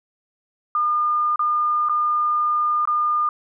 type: tone with dropouts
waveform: sine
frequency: 1211 Hz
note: D#6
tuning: 47 cents flat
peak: -17 dBFS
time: 0.75-3.29 s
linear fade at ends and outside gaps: 2 ms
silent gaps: 1.359-1.393 / 1.887-1.895 / 2.854-2.874 s
effects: none